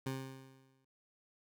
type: tone with exponential decay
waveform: 20% pulse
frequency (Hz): 132.9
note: C3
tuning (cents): +27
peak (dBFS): -30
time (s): 0.06-0.85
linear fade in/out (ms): 5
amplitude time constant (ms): 170
effects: none